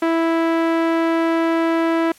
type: tone with low-pass filter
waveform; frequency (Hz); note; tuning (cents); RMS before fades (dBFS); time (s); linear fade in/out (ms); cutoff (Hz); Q
sawtooth; 329.6; E4; 0; -18; 0.02-2.12; 5; 2000; 0.82
effects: white hiss -49 dBFS RMS until 2.18 s + low-pass 12000 Hz 12 dB/octave

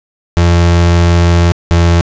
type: tone pair in turn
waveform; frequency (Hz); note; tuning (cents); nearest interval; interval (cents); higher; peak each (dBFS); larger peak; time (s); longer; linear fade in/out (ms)
35% pulse; 85.8 / 85.16; F2 / F2; -30 / -43; unison; 13; first; -4; neither; 0.37-1.52 / 1.71-2.01; first; 0
effects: resampled to 16000 Hz + 7-bit

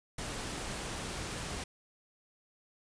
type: noise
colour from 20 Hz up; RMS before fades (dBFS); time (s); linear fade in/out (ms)
pink; -39; 0.18-1.64; 5
effects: resampled to 22050 Hz

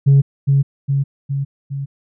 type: tone with echo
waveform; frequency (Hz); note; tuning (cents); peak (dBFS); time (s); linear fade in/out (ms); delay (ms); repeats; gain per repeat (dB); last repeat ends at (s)
sine; 138.6; C#3; 0; -5; 0.06-0.22; 20; 410; 4; -4; 1.86
effects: tanh soft clip ceiling -5 dBFS

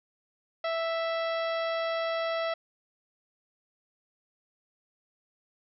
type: harmonic tone with a mistuned harmonic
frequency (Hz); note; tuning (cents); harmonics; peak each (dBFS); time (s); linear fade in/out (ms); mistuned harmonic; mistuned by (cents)
659.3; E5; 0; 1 / 2 / 3 / 4 / 5 / 6 / 7 / 8; -29 / -35 / -38 / -44 / -43 / -46 / -50 / -50; 0.64-2.54; 5; 8; +38
effects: none

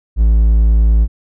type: tone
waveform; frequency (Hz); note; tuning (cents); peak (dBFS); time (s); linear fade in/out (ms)
triangle; 55; A1; 0; -5; 0.16-1.08; 50
effects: none

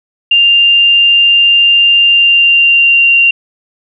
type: tone with pitch glide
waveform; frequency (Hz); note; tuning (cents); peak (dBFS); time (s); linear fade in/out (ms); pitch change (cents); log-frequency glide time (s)
sine; 2794 to 2768; F7 to F7; 0 to -16; -4; 0.31-3.31; 5; -16; 2.03-3.1
effects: none

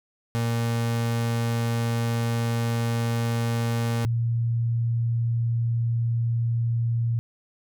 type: tone pair in turn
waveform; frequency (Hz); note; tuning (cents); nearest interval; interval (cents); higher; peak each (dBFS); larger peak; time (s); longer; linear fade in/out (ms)
35% pulse / sine; 116.54 / 116.54; A#2 / A#2; 0 / 0; unison; 0; neither; -21; neither; 0.35-4.05 / 4.05-7.19; first; 0
effects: none

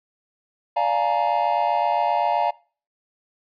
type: chord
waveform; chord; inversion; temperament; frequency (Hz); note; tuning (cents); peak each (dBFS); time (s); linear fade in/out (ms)
triangle; Bb dominant seventh; first; equal with one note detuned; 587.3 / 698.5 / 844.6 / 932.3; D5 / F5 / Ab5 / Bb5; 0 / 0 / +29 / 0; -25 / -21 / -22 / -22; 0.76-2.51; 10
effects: noise-tail reverb RT60 0.4 s tail -23 dB re dry + resampled to 11025 Hz

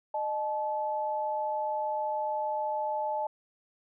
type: tone pair together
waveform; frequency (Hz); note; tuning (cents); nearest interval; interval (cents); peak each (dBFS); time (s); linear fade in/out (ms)
sine; 611.6 / 865; D#5 / A5; -30 / -30; tritone; 600; -33 / -30; 0.14-3.27; 5
effects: none

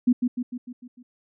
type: tone with echo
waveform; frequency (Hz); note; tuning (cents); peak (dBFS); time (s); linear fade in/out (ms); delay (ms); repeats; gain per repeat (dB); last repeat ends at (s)
sine; 246.1; B3; -6; -14; 0.07-0.13; 10; 150; 6; -5; 1.03
effects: none

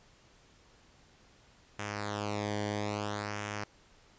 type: tone with flanger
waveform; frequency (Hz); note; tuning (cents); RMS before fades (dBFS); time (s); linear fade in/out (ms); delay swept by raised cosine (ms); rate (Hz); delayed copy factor
sawtooth; 103.83; G#2; 0; -36; 1.79-3.64; 0; 0.23 to 0.77; 0.6; -0.75
effects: pink hiss -62 dBFS RMS until 4.18 s + resampled to 16000 Hz

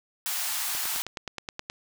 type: high-pass noise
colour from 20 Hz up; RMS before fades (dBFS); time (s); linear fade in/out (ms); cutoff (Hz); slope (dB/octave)
white; -30; 0.26-1.02; 0; 710; 48
type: click train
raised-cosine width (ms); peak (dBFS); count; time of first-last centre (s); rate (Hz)
0.2; -16; 10; 0.75-1.699; 9.48
effects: none

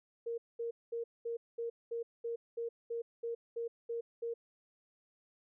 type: tone bursts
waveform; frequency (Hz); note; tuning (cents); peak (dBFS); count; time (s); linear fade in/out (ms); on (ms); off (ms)
sine; 465.8; A#4; -1; -35; 13; 0.26-4.34; 10; 120; 210
effects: none

